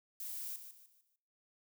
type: noise with echo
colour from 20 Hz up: violet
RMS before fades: -43 dBFS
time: 0.2-0.56 s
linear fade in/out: 2 ms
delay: 150 ms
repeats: 4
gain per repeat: -9 dB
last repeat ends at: 1.16 s
effects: noise-tail reverb RT60 0.7 s tail -20 dB re dry